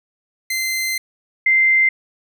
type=tone pair in turn; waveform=sawtooth / sine; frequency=2074 / 2084 Hz; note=C7 / C7; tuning=-16 / -7 cents; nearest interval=unison; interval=9 cents; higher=second; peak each=-16 / -11 dBFS; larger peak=second; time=0.5-0.98 / 1.46-1.89 s; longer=first; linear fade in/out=5 ms; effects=none